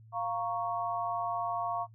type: chord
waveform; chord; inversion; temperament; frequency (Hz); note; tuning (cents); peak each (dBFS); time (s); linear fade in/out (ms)
sine; Bb minor; second; equal; 698.5 / 932.3 / 1108.7; F5 / Bb5 / Db6; 0 / 0 / 0; -34 / -37 / -35; 0.12-1.87; 50
effects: noise-tail reverb RT60 0.1 s tail -19 dB re dry + added 111 Hz sine -52 dBFS peak until 1.94 s